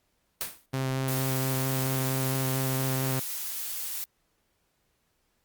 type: noise with exponential decay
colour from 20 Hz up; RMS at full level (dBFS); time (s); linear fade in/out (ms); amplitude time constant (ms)
white; -28; 0.41-0.66; 0; 53
type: tone with vibrato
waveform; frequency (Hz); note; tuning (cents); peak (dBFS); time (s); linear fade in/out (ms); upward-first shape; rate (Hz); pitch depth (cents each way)
sawtooth; 132.2; C3; +18; -23; 0.73-3.2; 10; square; 4.4; 10
type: noise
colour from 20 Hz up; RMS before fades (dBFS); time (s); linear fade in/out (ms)
blue; -34; 1.08-4.04; 0
effects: pink hiss -73 dBFS RMS until 5.44 s + Opus 48 kbps